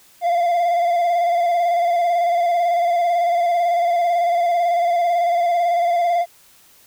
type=tone with vibrato; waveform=triangle; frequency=693 Hz; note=F5; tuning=14 cents flat; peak=-13 dBFS; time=0.21-6.26 s; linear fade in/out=50 ms; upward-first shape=square; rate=18 Hz; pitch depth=30 cents each way; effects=white hiss -51 dBFS RMS until 6.86 s